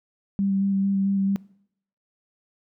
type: tone with vibrato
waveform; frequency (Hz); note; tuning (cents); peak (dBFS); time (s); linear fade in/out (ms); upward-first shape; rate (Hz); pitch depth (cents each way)
sine; 196; G3; 0; -20; 0.39-1.36; 0; square; 4.5; 12
effects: noise-tail reverb RT60 0.7 s tail -22 dB re dry